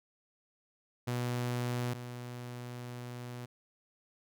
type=tone pair in turn; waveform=sawtooth; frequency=122.3 / 122.3 Hz; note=B2 / B2; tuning=-16 / -16 cents; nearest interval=unison; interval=0 cents; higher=neither; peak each=-28 / -37 dBFS; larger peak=first; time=1.07-1.94 / 1.94-3.46 s; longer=second; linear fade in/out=10 ms; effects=none